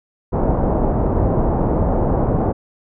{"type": "low-pass noise", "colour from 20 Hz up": "pink", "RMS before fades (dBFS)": -17, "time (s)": [0.32, 2.53], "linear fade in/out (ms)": 20, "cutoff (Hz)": 850, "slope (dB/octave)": 24, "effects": []}